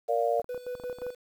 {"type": "chord", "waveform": "sine", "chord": "Bb major", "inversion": "none", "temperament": "just", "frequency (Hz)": [466.2, 582.7, 699.2], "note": ["Bb4", "D5", "F5"], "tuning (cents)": [0, -14, 2], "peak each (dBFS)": -28, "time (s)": [0.08, 0.42], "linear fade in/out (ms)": 20}
{"type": "clicks", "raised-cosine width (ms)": 1, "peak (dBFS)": -30, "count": 10, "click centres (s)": [0.397, 0.444, 0.546, 0.752, 0.799, 0.837, 0.898, 0.986, 1.02, 1.066]}
{"type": "tone with tremolo", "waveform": "triangle", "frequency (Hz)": 495.7, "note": "B4", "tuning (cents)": 6, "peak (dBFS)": -30, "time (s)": [0.49, 1.15], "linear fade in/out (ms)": 5, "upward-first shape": "square", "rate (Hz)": 5.7, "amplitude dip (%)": 75}
{"effects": ["9-bit"]}